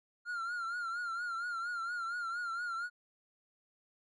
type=tone with vibrato; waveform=triangle; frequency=1396.9 Hz; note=F6; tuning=in tune; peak=-33 dBFS; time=0.25-2.9 s; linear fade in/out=50 ms; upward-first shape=triangle; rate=4.3 Hz; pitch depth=87 cents each way; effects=MP3 48 kbps